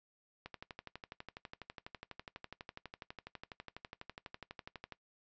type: click train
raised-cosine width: 0.3 ms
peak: -29 dBFS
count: 55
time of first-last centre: 0.46-4.923 s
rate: 12.1 Hz
effects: noise-tail reverb RT60 0.1 s tail -19 dB re dry + resampled to 16000 Hz